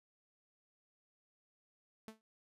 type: tone with exponential decay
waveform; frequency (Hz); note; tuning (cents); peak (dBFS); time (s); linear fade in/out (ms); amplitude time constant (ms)
sawtooth; 220; A3; 0; -40; 2.08-2.21; 0; 27
effects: resampled to 32000 Hz